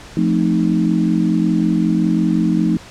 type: chord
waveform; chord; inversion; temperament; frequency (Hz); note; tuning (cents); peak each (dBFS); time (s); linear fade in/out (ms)
sine; F dominant seventh; none; equal; 174.61 / 220 / 261.6 / 311.1; F3 / A3 / C4 / Eb4; 0 / 0 / 0 / 0; -17 / -18 / -23 / -18; 0.17-2.77; 2
effects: pink hiss -38 dBFS RMS until 2.9 s + low-pass 7000 Hz 12 dB/octave